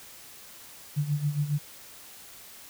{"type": "tone with tremolo", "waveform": "sine", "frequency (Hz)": 146.83, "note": "D3", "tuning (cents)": 0, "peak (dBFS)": -22, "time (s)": [0.96, 1.59], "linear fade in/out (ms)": 20, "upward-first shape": "sine", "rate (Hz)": 7.3, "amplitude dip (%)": 75, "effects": ["white hiss -48 dBFS RMS until 2.69 s"]}